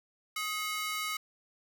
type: ring-modulated tone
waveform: sawtooth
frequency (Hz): 1707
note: G#6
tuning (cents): +47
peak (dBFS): -26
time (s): 0.36-1.17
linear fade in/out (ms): 5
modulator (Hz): 447
effects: none